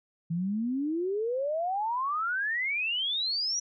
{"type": "exponential sweep", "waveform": "sine", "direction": "up", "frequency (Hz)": [161.2, 5920], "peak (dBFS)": -27, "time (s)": [0.3, 3.6], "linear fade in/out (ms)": 10, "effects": []}